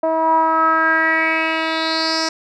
10% pulse tone with low-pass filter sweep, 321.8 Hz, E4, 42 cents flat, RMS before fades -17 dBFS, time 0.03-2.29 s, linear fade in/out 5 ms, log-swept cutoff 730 to 5800 Hz, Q 5.6, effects none

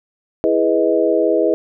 sine chord, E major seventh, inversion none, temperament equal with one note detuned, 329.6 / 415.3 / 493.9 / 628.8 Hz, E4 / G#4 / B4 / D#5, 0 / 0 / 0 / +18 cents, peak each -18 dBFS, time 0.44-1.54 s, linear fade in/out 0 ms, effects none

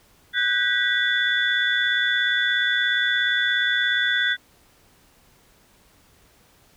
sine tone cluster, 1491 / 1608 / 1945 / 3464 Hz, F#6 / G6 / B6 / A7, +13 / +44 / -27 / -28 cents, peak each -24 dBFS, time 0.33-4.37 s, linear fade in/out 50 ms, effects tanh soft clip ceiling -8 dBFS + pink hiss -57 dBFS RMS until 6.76 s

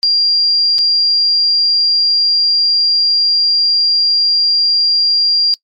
sine tone with dropouts, 4773 Hz, D8, 27 cents sharp, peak -9 dBFS, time 0.03-5.54 s, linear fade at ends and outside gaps 0 ms, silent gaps 0.783-0.788 s, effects noise-tail reverb RT60 0.1 s tail -25 dB re dry + MP3 64 kbps

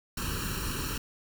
pink noise with comb filter, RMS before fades -33 dBFS, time 0.17-0.98 s, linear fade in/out 5 ms, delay 0.71 ms, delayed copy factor +0.9, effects none

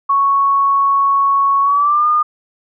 sine tone with pitch glide, 1108.7 to 1216 Hz, C#6 to D#6, 0 to -40 cents, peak -10 dBFS, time 0.09-2.23 s, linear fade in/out 10 ms, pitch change +160 cents, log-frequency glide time 1.62-2.07 s, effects none

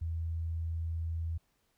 sine tone, 82.2 Hz, E2, 4 cents flat, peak -32 dBFS, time 0.01-1.38 s, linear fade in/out 10 ms, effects pink hiss -75 dBFS RMS until 1.77 s

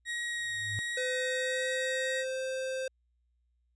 35% pulse tone with vibrato, 1889 Hz, A#6, 22 cents sharp, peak -31 dBFS, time 0.05-2.25 s, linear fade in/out 50 ms, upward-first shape triangle, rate 1.4 Hz, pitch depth 9 cents each way
sine tone with exponential growth, 106 Hz, G#2, 36 cents sharp, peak -32 dBFS, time 0.33-0.79 s, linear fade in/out 0 ms, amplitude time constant 100 ms
square tone with pitch glide, 508 to 523.2 Hz, B4 to C5, +49 to 0 cents, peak -33 dBFS, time 0.97-2.88 s, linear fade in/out 5 ms, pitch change +51 cents, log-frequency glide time 1.08-2.41 s
effects added 60 Hz sine -70 dBFS peak until 3.75 s + resampled to 22050 Hz

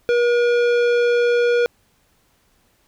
sine tone with tanh clipping, 479.5 Hz, A#4, 49 cents sharp, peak -16 dBFS, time 0.09-1.66 s, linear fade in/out 0 ms, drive 15 dB, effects pink hiss -61 dBFS RMS until 2.87 s

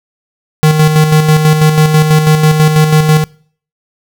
square tone with tremolo, 154.6 Hz, D#3, 11 cents flat, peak -4 dBFS, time 0.63-3.24 s, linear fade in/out 0 ms, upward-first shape square, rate 6.1 Hz, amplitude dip 45%, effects noise-tail reverb RT60 0.5 s tail -23 dB re dry

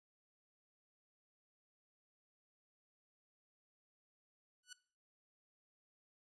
10% pulse tone with exponential growth, 1480 Hz, F#6, in tune, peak -38 dBFS, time 4.63-4.73 s, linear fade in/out 5 ms, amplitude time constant 20 ms, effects noise-tail reverb RT60 0.4 s tail -18 dB re dry + resampled to 22050 Hz

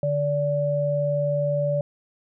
sine tone pair together, 146.83 / 579.2 Hz, D3 / D5, 0 / -24 cents, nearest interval 2 octaves, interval 2376 cents, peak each -25 / -22 dBFS, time 0.03-1.81 s, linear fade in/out 2 ms, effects none

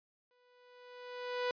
sawtooth tone with exponential growth, 493.9 Hz, B4, in tune, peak -27 dBFS, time 0.31-1.51 s, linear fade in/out 1 ms, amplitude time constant 260 ms, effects resampled to 11025 Hz

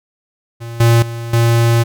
square tone with level steps, 116.54 Hz, A#2, in tune, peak -26 / -8 / -23 / -10 dBFS, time 0.6-1.84 s, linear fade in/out 20 ms, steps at 0.8 / 1.02 / 1.33 s, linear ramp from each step 5 ms, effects none

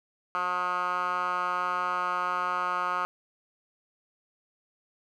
10% pulse tone with band-pass filter, 179.7 Hz, F3, 50 cents sharp, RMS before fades -29 dBFS, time 0.35-3.05 s, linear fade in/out 0 ms, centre 1300 Hz, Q 4.8, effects none

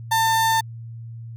35% pulse tone, 896 Hz, A5, 31 cents sharp, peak -15 dBFS, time 0.11-0.61 s, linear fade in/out 10 ms, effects added 115 Hz sine -33 dBFS peak until 1.36 s

